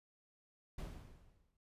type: noise with exponential decay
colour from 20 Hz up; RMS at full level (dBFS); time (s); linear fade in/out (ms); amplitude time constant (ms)
brown; -41; 0.78-1.57; 5; 170
effects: resampled to 32000 Hz